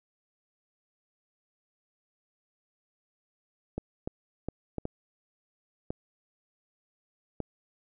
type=clicks; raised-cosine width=2 ms; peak=-19 dBFS; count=7; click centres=3.78 / 4.075 / 4.486 / 4.783 / 4.854 / 5.905 / 7.403 s; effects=none